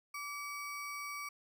square ring-modulated tone, 1719 Hz, A6, 41 cents flat, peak -38 dBFS, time 0.14-1.29 s, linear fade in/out 5 ms, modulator 557 Hz, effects 13-bit

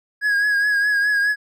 triangle tone with vibrato, 1658 Hz, G#6, 3 cents flat, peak -14 dBFS, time 0.21-1.36 s, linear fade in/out 50 ms, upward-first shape triangle, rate 4.8 Hz, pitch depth 47 cents each way, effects none

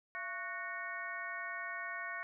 harmonic tone with a mistuned harmonic, 368.7 Hz, F#4, 6 cents flat, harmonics 2 / 3 / 4 / 5 / 6, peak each -49 / -46 / -44 / -43 / -47 dBFS, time 0.15-2.23 s, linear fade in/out 0 ms, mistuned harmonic 2, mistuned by -130 cents, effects none

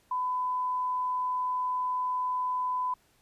sine tone, 1004 Hz, B5, 28 cents sharp, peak -27 dBFS, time 0.11-2.94 s, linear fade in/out 5 ms, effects pink hiss -66 dBFS RMS until 3.21 s + resampled to 32000 Hz

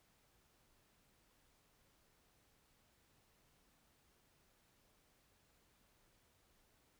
silence, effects pink hiss -74 dBFS RMS until 6.99 s

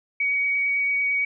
sine tone with vibrato, 2255 Hz, C#7, 29 cents sharp, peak -20 dBFS, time 0.2-1.25 s, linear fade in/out 5 ms, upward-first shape triangle, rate 8.9 Hz, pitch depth 11 cents each way, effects none

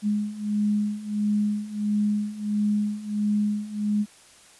sine beating tone pair, 207.7 / 209.2 Hz, G#3 / G#3, 0 / +13 cents, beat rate 1.5 Hz, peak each -27 / -24 dBFS, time 0.02-4.06 s, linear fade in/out 50 ms, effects white hiss -52 dBFS RMS until 4.59 s + resampled to 24000 Hz

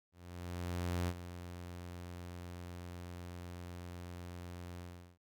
sawtooth tone with ADSR envelope, 88 Hz, F2, 14 cents sharp, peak -29 dBFS, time 0.12-5.18 s, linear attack 960 ms, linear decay 53 ms, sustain -12 dB, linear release 380 ms, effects none

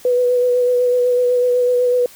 sine tone with vibrato, 493.9 Hz, B4, in tune, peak -12 dBFS, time 0.05-2.06 s, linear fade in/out 2 ms, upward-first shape sine, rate 8 Hz, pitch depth 19 cents each way, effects white hiss -43 dBFS RMS until 2.15 s

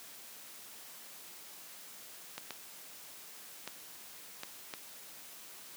clicks, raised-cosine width 0.2 ms, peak -22 dBFS, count 5, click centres 2.38 / 2.507 / 3.676 / 4.434 / 4.738 s, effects white hiss -51 dBFS RMS until 5.76 s + high-pass 150 Hz 12 dB/octave

